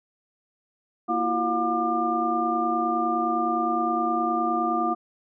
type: tone cluster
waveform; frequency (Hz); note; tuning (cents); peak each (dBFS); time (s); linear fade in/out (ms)
sine; 234.1 / 331.3 / 361 / 714 / 1198; A#3 / E4 / F#4 / F5 / D6; +8 / +9 / -43 / +38 / +34; -31 / -28 / -35 / -26 / -26; 1.08-4.95; 20
effects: none